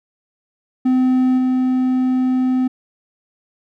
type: tone with level steps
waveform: triangle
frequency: 256.2 Hz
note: C4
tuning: 36 cents flat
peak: -10 / -12 dBFS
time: 0.85-2.68 s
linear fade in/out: 10 ms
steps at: 1.37 s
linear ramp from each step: 20 ms
effects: none